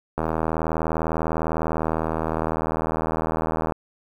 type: click train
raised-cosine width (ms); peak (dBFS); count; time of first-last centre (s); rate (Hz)
1; -10; 284; 0.18-3.722; 79.9
effects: 8-bit

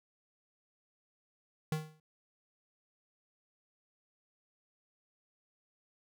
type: tone with exponential decay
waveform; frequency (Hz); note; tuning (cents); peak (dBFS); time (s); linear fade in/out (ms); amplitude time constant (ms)
square; 155.56; D#3; 0; -29; 1.72-2; 2; 59
effects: none

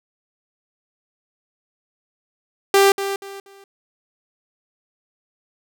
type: tone with echo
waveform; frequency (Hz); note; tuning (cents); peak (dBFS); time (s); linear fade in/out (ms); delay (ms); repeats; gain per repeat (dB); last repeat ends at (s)
sawtooth; 394.4; G4; +11; -7; 2.74-2.92; 2; 240; 3; -11; 3.64
effects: none

